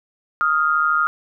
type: tone pair together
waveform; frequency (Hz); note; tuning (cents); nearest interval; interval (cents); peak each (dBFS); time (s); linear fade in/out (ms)
sine; 1248 / 1400.8; D#6 / F6; +5 / +5; major second; 200; -18; 0.41-1.07; 0
effects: none